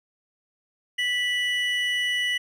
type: tone pair together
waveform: triangle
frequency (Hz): 1967 / 2947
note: B6 / F#7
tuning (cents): -7 / -8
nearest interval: perfect fifth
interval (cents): 699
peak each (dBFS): -23 / -25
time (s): 0.98-2.38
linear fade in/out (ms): 10
effects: none